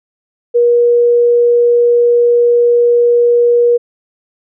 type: tone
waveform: sine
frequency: 478 Hz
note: A#4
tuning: 43 cents sharp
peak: -6 dBFS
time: 0.54-3.78 s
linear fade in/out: 20 ms
effects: none